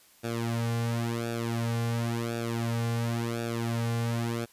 sawtooth tone with flanger, 116.54 Hz, A#2, in tune, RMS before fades -30 dBFS, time 0.23-4.46 s, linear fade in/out 20 ms, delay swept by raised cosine 0.97 to 3.17 ms, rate 0.94 Hz, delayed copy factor -1, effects white hiss -59 dBFS RMS until 4.52 s + resampled to 32000 Hz

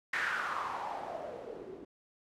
blue noise with low-pass filter sweep, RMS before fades -38 dBFS, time 0.13-1.85 s, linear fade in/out 5 ms, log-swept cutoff 1800 to 330 Hz, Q 4.8, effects none

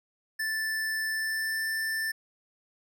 square tone with pitch glide, 1760 to 1774.3 Hz, A6 to A6, 0 to +14 cents, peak -29 dBFS, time 0.39-2.12 s, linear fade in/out 10 ms, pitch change +14 cents, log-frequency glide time 1.09-1.65 s, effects none

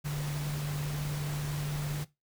sine tone in noise, 146.83 Hz, D3, in tune, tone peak -31 dBFS, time 0.04-2.05 s, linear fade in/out 20 ms, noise pink, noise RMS -41 dBFS, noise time 0.04-2.05 s, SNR +7 dB, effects noise-tail reverb RT60 0.2 s tail -18 dB re dry

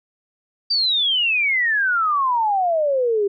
sine exponential sweep, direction down, 4727 to 390.6 Hz, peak -16 dBFS, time 0.7-3.28 s, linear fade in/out 10 ms, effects none

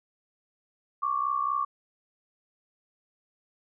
sine tone pair together, 1104 / 1168.2 Hz, C#6 / D6, -7 / -10 cents, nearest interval minor second, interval 97 cents, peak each -28 dBFS, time 1.02-1.65 s, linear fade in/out 10 ms, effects none

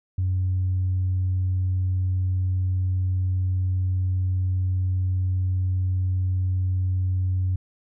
sine tone, 92.5 Hz, F#2, in tune, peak -19 dBFS, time 0.18-7.56 s, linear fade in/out 5 ms, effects tanh soft clip ceiling -17 dBFS

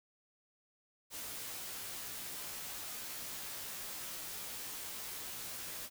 white noise with comb filter, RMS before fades -44 dBFS, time 1.1-5.9 s, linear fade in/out 50 ms, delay 15 ms, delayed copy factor -0.7, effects none

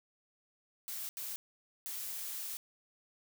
blue noise bursts at uneven times, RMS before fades -41 dBFS, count 3, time 0.88-1.09 / 1.17-1.36 / 1.86-2.57 s, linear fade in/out 0 ms, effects none

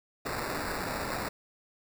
blue noise with sample-and-hold, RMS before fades -34 dBFS, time 0.25-1.29 s, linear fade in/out 10 ms, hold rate 3150 Hz, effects none

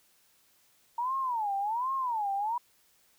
sine tone with vibrato, 920 Hz, A#5, 23 cents flat, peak -28 dBFS, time 0.98-2.58 s, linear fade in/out 5 ms, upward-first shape sine, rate 1.3 Hz, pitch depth 270 cents each way, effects white hiss -66 dBFS RMS until 3.18 s

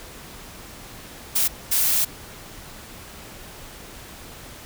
blue noise bursts at uneven times, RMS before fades -20 dBFS, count 2, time 1.35-1.48 / 1.71-2.05 s, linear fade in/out 10 ms, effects pink hiss -41 dBFS RMS until 4.65 s

